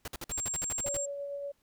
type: noise bursts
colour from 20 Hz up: pink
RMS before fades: -39 dBFS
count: 12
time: 0.05-0.97 s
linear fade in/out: 2 ms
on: 29 ms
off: 52 ms
type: tone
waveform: sine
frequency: 7459 Hz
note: A#8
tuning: in tune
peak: -32 dBFS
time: 0.31-1.06 s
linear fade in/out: 10 ms
type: tone with tremolo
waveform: sine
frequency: 566 Hz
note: C#5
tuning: 36 cents sharp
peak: -34 dBFS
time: 0.84-1.52 s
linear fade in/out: 10 ms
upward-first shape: sine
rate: 8.5 Hz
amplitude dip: 25%
effects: pink hiss -73 dBFS RMS until 1.62 s